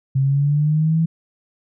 sine linear sweep, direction up, 132.9 to 164.81 Hz, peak -14 dBFS, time 0.15-1.06 s, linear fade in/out 10 ms, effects none

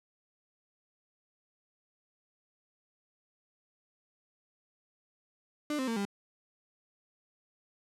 35% pulse tone with pitch steps, 298.1 / 261 / 228.5 / 200.1 Hz, D4 / C4 / A#3 / G3, +26 / -4 / -34 / +36 cents, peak -29 dBFS, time 5.7-6.052 s, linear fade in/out 2 ms, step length 88 ms, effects low-pass 11000 Hz 12 dB/octave

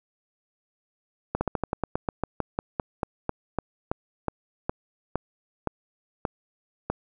slowing click train, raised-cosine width 1 ms, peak -11 dBFS, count 23, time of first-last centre 1.35-6.9 s, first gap 60 ms, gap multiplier 1.12, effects none

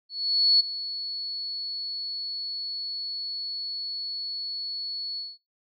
sine tone with ADSR envelope, 4400 Hz, C#8, 14 cents flat, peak -15 dBFS, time 0.09-5.38 s, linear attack 510 ms, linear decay 12 ms, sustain -15 dB, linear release 200 ms, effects noise-tail reverb RT60 0.2 s tail -22 dB re dry

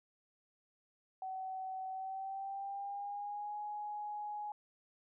sine tone with pitch glide, 757 to 835.1 Hz, F#5 to G#5, +39 to +9 cents, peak -39 dBFS, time 1.22-4.52 s, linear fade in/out 2 ms, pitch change +170 cents, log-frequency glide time 1.9-3.57 s, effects none

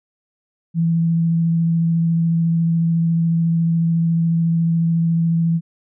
sine tone with vibrato, 166.1 Hz, E3, 13 cents sharp, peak -14 dBFS, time 0.74-5.61 s, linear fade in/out 50 ms, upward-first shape sine, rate 14 Hz, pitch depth 11 cents each way, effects none

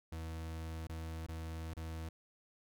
40% pulse tone with dropouts, 80.9 Hz, E2, 32 cents flat, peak -40 dBFS, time 0.12-2.09 s, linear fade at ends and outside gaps 5 ms, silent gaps 0.871-0.894 / 1.265-1.285 / 1.738-1.767 s, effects none

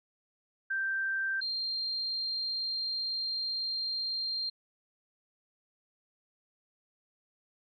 sine tone pair in turn, 1568 / 4186 Hz, G6 / C8, 0 / 0 cents, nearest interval octave + perfect fourth, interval 1700 cents, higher second, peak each -29 / -31 dBFS, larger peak first, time 0.7-1.41 / 1.41-4.5 s, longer second, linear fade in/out 10 ms, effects none

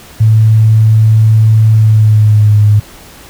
sine tone with pitch glide, 109.9 to 104.76 Hz, A2 to G#2, -2 to +16 cents, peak -3 dBFS, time 0.2-2.8 s, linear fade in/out 10 ms, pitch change -82 cents, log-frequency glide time 1.73-2.59 s, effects pink hiss -35 dBFS RMS until 3.29 s

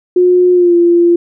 sine tone with pitch glide, 360.1 to 344.6 Hz, F#4 to F4, -47 to -23 cents, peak -5 dBFS, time 0.16-1.16 s, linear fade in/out 5 ms, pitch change -76 cents, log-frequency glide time 0.53-0.75 s, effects none

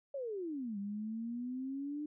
sine exponential two-way sweep, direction down then up, 575 to 197.6 to 302.2 Hz, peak -37 dBFS, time 0.14-2.06 s, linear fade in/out 5 ms, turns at 0.78 s, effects none

